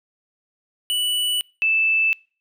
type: tone pair in turn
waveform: square / sine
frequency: 2960 / 2637 Hz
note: F#7 / E7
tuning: 0 / 0 cents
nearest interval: major second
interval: 200 cents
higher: first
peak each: -20 / -16 dBFS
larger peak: second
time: 0.9-1.41 / 1.62-2.13 s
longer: neither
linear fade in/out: 0 ms
effects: noise-tail reverb RT60 0.4 s tail -26 dB re dry